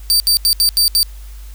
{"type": "tone bursts at uneven times", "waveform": "sawtooth", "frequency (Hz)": 4640, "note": "D8", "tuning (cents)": -22, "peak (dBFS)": -7, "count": 6, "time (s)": [[0.1, 0.2], [0.27, 0.37], [0.45, 0.53], [0.6, 0.69], [0.77, 0.88], [0.95, 1.03]], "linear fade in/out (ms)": 0, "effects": ["added 50 Hz sine -30 dBFS peak until 1.54 s", "white hiss -46 dBFS RMS until 1.54 s"]}